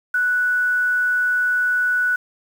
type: tone with quantisation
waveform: sine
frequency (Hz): 1480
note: F#6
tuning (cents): 0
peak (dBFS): -16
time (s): 0.14-2.16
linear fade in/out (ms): 5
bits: 7
effects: none